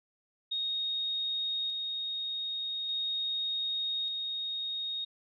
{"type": "tone with tremolo", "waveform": "sine", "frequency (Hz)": 3729, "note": "A#7", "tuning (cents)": 0, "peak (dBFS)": -30, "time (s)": [0.51, 5.05], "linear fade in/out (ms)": 10, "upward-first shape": "square", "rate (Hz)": 0.42, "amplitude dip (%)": 25, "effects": []}